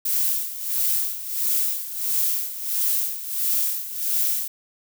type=noise with tremolo; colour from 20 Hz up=violet; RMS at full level=-21 dBFS; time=0.05-4.48 s; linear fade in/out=5 ms; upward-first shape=sine; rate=1.5 Hz; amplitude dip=75%; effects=none